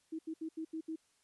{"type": "tone bursts at uneven times", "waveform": "sine", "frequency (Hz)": 320.3, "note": "E4", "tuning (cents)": -50, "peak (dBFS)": -37, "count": 6, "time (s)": [[0.12, 0.19], [0.27, 0.34], [0.41, 0.49], [0.57, 0.65], [0.73, 0.81], [0.88, 0.96]], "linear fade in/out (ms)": 10, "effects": ["white hiss -73 dBFS RMS until 1.23 s", "resampled to 24000 Hz"]}